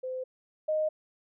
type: tone pair in turn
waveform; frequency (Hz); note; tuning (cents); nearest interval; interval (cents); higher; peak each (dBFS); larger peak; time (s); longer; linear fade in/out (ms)
sine; 514 / 619.6; C5 / D#5; -31 / -7; minor third; 324; second; -32 / -25; second; 0.03-0.24 / 0.68-0.89; neither; 10
effects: none